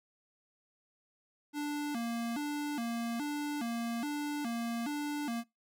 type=tone with vibrato; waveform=square; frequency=261.6 Hz; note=C4; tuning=in tune; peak=-34 dBFS; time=1.53-5.44 s; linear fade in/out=50 ms; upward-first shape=square; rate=1.2 Hz; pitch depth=200 cents each way; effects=noise-tail reverb RT60 0.2 s tail -22 dB re dry